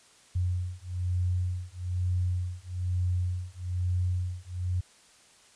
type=beating tone pair; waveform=sine; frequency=89.6 / 90.7 Hz; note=F2 / F#2; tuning=+45 / -34 cents; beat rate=1.1 Hz; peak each=-30 dBFS; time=0.35-4.81 s; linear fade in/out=10 ms; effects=white hiss -58 dBFS RMS until 5.55 s + resampled to 22050 Hz